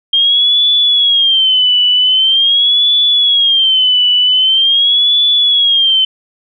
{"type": "tone with vibrato", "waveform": "sine", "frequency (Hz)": 3200, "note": "G7", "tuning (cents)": 35, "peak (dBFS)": -7, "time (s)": [0.13, 6.05], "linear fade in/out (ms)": 5, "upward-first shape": "sine", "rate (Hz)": 0.44, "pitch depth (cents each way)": 130, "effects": []}